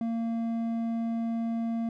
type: tone with hard clipping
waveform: sine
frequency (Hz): 229.4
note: A#3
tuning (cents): -28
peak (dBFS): -29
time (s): 0.01-1.89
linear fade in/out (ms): 2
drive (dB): 6
effects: none